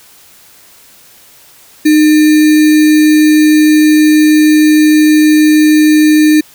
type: tone with sample-and-hold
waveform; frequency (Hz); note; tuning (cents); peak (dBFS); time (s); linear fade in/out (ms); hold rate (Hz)
sine; 306.4; D#4; -27; -3; 1.85-6.41; 10; 2100
effects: white hiss -41 dBFS RMS until 6.54 s